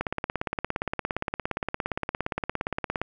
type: click train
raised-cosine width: 0.5 ms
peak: -12 dBFS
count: 53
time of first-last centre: 0.01-3.016 s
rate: 17.3 Hz
effects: none